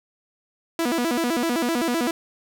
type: tone with vibrato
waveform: sawtooth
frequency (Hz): 283.7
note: C#4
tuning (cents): +40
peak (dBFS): -17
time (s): 0.79-2.11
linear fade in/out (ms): 2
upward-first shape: square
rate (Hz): 7.8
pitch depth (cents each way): 270
effects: none